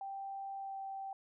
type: tone with pitch glide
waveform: sine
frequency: 784 to 778.6 Hz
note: G5 to G5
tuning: 0 to -12 cents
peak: -40 dBFS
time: 0.01-1.13 s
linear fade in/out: 2 ms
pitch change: -12 cents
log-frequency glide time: 0.58-0.77 s
effects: none